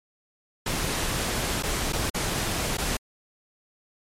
pink noise with dropouts, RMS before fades -27 dBFS, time 0.66-2.97 s, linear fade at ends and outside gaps 5 ms, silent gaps 1.626-1.633 / 1.925-1.931 / 2.1-2.144 / 2.772-2.782 s, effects low-pass 12000 Hz 12 dB/octave + MP3 64 kbps

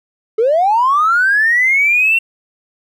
triangle linear sweep, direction up, 420 to 2739 Hz, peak -6 dBFS, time 0.38-2.19 s, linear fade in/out 10 ms, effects tanh soft clip ceiling -7 dBFS

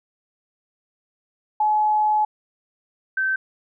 sine tone pair in turn, 851 / 1546.4 Hz, G#5 / G6, +42 / -24 cents, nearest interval minor seventh, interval 1034 cents, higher second, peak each -16 / -19 dBFS, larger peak first, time 1.6-2.25 / 3.17-3.36 s, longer first, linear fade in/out 5 ms, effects none

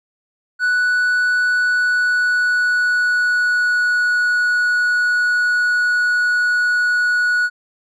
triangle tone with pitch glide, 1480 to 1463.8 Hz, F#6 to F#6, 0 to -19 cents, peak -12 dBFS, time 0.59-7.5 s, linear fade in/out 50 ms, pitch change -19 cents, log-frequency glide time 1.45-4.18 s, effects resampled to 22050 Hz

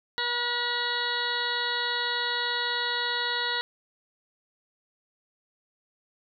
harmonic tone with a mistuned harmonic, 481.7 Hz, B4, 43 cents flat, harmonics 1 / 2 / 3 / 4 / 6 / 7 / 8 / 9, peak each -38 / -34 / -33 / -32 / -39 / -38 / -32 / -35 dBFS, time 0.18-3.61 s, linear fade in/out 0 ms, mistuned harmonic 7, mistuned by +17 cents, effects none

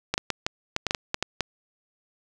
clicks, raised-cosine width 0.2 ms, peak -7 dBFS, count 11, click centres 0.14 / 0.179 / 0.303 / 0.465 / 0.764 / 0.867 / 0.909 / 0.948 / 1.144 / 1.226 / 1.407 s, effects 7-bit

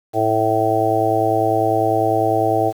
harmonic tone, 110 Hz, A2, in tune, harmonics 1 / 3 / 4 / 5 / 6 / 7, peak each -25 / -22 / -22 / -25 / -20 / -19 dBFS, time 0.13-2.73 s, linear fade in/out 50 ms, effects 7-bit

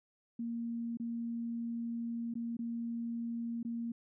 sine tone with dropouts, 233.1 Hz, A#3, in tune, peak -35 dBFS, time 0.39-3.92 s, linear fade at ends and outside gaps 5 ms, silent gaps 0.972-0.998 / 2.34-2.353 / 2.569-2.59 / 3.63-3.649 s, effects none

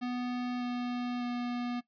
square tone with pitch steps, 246.9 / 245.1 / 243.2 Hz, B3 / B3 / B3, 0 / -13 / -26 cents, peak -33 dBFS, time 0.01-1.81 s, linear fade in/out 20 ms, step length 600 ms, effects noise-tail reverb RT60 0.1 s tail -17 dB re dry + resampled to 11025 Hz

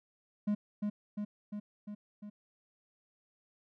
triangle tone with echo, 207.7 Hz, G#3, in tune, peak -26 dBFS, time 0.47-0.55 s, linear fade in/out 10 ms, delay 350 ms, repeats 5, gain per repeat -3 dB, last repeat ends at 2.3 s, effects none

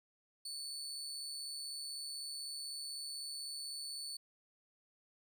30% pulse tone, 4464 Hz, C#8, 11 cents sharp, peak -39 dBFS, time 0.45-4.17 s, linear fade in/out 5 ms, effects none

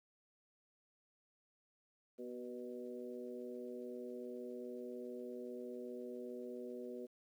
harmonic tone with a mistuned harmonic, 122.5 Hz, B2, 14 cents flat, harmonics 2 / 3 / 4 / 5, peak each -49 / -48 / -49 / -56 dBFS, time 2.18-7.07 s, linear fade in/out 20 ms, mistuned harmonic 3, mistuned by +34 cents, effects 12-bit

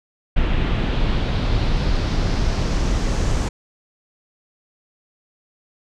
brown noise with low-pass filter sweep, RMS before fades -19 dBFS, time 0.36-3.49 s, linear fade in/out 10 ms, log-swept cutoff 2900 to 7200 Hz, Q 2.2, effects none

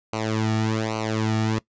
sawtooth tone with flanger, 110 Hz, A2, in tune, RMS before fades -24 dBFS, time 0.13-1.59 s, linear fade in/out 5 ms, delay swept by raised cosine 0.57 to 1.97 ms, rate 1.2 Hz, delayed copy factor -1, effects noise-tail reverb RT60 0.1 s tail -20 dB re dry + resampled to 16000 Hz

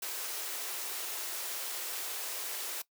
white high-pass noise, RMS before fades -38 dBFS, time 0.02-2.82 s, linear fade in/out 5 ms, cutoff 320 Hz, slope 96 dB/octave, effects noise-tail reverb RT60 0.1 s tail -19 dB re dry

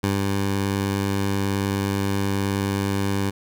15% pulse tone with ADSR envelope, 98.9 Hz, G2, 16 cents sharp, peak -13 dBFS, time 0.03-3.31 s, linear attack 9 ms, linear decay 170 ms, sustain -2 dB, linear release 18 ms, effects none

